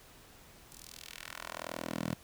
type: tone with high-pass filter sweep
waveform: 10% pulse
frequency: 41.2 Hz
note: E1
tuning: in tune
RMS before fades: -42 dBFS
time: 0.72-2.14 s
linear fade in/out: 0 ms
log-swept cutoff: 7800 to 150 Hz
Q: 1.1
effects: pink hiss -57 dBFS RMS until 2.23 s